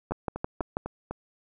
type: two click trains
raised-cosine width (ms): 1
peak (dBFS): -14 / -19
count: 5 / 5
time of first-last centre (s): 0.12-0.769 / 0.11-1.11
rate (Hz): 6.16 / 4
effects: none